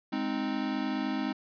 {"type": "chord", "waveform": "square", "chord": "Ab major", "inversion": "none", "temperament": "equal", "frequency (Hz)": [207.7, 261.6, 311.1], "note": ["Ab3", "C4", "Eb4"], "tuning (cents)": [0, 0, 0], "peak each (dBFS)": [-36, -33, -35], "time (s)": [0.12, 1.33], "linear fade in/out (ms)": 10, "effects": ["resampled to 11025 Hz"]}